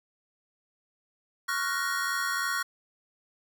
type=chord; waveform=square; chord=Gb major seventh; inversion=second; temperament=equal with one note detuned; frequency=1108.7 / 1396.9 / 1480 / 1873.3 Hz; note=Db6 / F6 / Gb6 / Bb6; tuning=0 / 0 / 0 / +8 cents; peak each=-34 dBFS; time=1.48-2.63 s; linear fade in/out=10 ms; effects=none